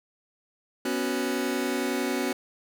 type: chord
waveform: sawtooth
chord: B suspended second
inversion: none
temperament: just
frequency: 246.9 / 277.8 / 370.4 Hz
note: B3 / C#4 / F#4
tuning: 0 / +4 / +2 cents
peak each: -26 dBFS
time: 0.85-2.33 s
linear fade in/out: 5 ms
effects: none